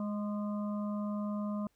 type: harmonic tone with a mistuned harmonic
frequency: 207.7 Hz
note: G#3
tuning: in tune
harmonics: 1 / 3 / 5 / 6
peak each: -33 / -43 / -47 / -49 dBFS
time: 0-1.67 s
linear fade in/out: 2 ms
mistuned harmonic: 6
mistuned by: -29 cents
effects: pink hiss -75 dBFS RMS until 1.75 s